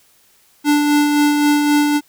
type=tone with tremolo; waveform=square; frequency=293.7 Hz; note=D4; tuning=in tune; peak=-11 dBFS; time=0.64-2.01 s; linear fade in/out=50 ms; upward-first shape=sine; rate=3.8 Hz; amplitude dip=35%; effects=white hiss -54 dBFS RMS until 2.08 s